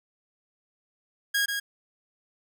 sawtooth tone with echo, 1638 Hz, G#6, 24 cents flat, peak -19 dBFS, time 1.34-1.46 s, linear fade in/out 10 ms, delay 140 ms, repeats 1, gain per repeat -5 dB, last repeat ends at 1.6 s, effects none

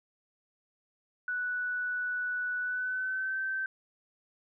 sine tone with pitch glide, 1480 to 1549.1 Hz, F#6 to G6, 0 to -21 cents, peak -30 dBFS, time 1.28-3.66 s, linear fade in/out 2 ms, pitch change +79 cents, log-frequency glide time 2.6-3.39 s, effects none

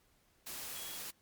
sine tone in noise, 3322 Hz, G#7, in tune, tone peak -50 dBFS, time 0.75-0.98 s, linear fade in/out 10 ms, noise white, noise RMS -44 dBFS, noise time 0.46-1.11 s, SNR -9 dB, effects pink hiss -71 dBFS RMS until 1.21 s + MP3 96 kbps

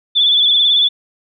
sine tone with vibrato, 3464 Hz, A7, 28 cents flat, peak -9 dBFS, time 0.15-0.89 s, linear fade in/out 20 ms, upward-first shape sine, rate 18 Hz, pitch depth 50 cents each way, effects none

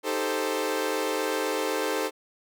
sawtooth chord, A half-diminished seventh, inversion second, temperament equal, 311.1 / 392 / 440 / 523.3 Hz, Eb4 / G4 / A4 / C5, 0 / 0 / 0 / 0 cents, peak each -29 / -29 / -26 / -27 dBFS, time 0.03-2.11 s, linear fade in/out 50 ms, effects none

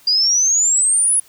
sine exponential sweep, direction up, 4781 to 10470 Hz, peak -12 dBFS, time 0.07-1.2 s, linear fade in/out 5 ms, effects white hiss -49 dBFS RMS until 1.28 s

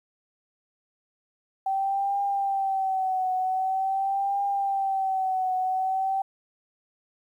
sine tone with vibrato, 771 Hz, G5, 29 cents flat, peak -23 dBFS, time 1.66-6.22 s, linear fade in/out 5 ms, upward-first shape triangle, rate 0.45 Hz, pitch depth 68 cents each way, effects 10-bit

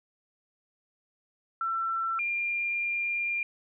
sine tone pair in turn, 1343 / 2397 Hz, E6 / D7, +32 / +35 cents, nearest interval minor seventh, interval 1003 cents, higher second, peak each -27 dBFS, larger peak neither, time 1.61-2.19 / 2.19-3.43 s, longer second, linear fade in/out 2 ms, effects none

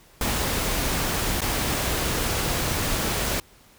pink noise with dropouts, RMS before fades -25 dBFS, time 0.21-3.4 s, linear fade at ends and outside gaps 2 ms, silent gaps 1.407-1.417 s, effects pink hiss -54 dBFS RMS until 3.78 s

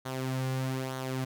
sawtooth tone with flanger, 130.81 Hz, C3, in tune, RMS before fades -33 dBFS, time 0.05-1.25 s, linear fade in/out 10 ms, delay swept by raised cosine 0.39 to 3.19 ms, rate 1.1 Hz, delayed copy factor -0.55, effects none

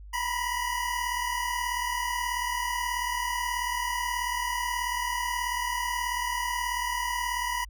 25% pulse tone pair together, 956.6 / 995 Hz, A#5 / B5, +44 / +13 cents, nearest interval minor second, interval 69 cents, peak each -27 dBFS, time 0.13-7.65 s, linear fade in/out 10 ms, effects added 50 Hz sine -42 dBFS peak until 7.69 s

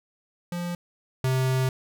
square tone pair in turn, 174.61 / 130.36 Hz, F3 / C3, 0 / -6 cents, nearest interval perfect fourth, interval 506 cents, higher first, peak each -29 / -22 dBFS, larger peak second, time 0.52-0.75 / 1.24-1.69 s, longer second, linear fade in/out 2 ms, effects none

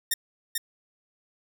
5% pulse tone with echo, 1829 Hz, A#6, 33 cents flat, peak -12 dBFS, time 0.11-0.14 s, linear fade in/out 5 ms, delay 440 ms, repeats 1, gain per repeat -3 dB, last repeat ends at 0.58 s, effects none

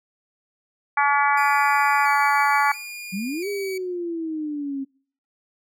harmonic tone, 285.1 Hz, C#4, 49 cents sharp, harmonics 3 / 4 / 5 / 6 / 7 / 8, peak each -20 / -22 / -24 / -26 / -27 / -28 dBFS, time 0.97-2.72 s, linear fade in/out 5 ms
sawtooth tone with vibrato, 2349 Hz, D7, in tune, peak -30 dBFS, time 1.37-3.78 s, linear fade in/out 5 ms, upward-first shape square, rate 0.73 Hz, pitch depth 56 cents each way
sine exponential two-way sweep, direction up then down, 179.5 to 410 to 268 Hz, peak -25 dBFS, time 3.12-4.85 s, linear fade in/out 20 ms, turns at 3.48 s
effects noise-tail reverb RT60 0.5 s tail -25 dB re dry

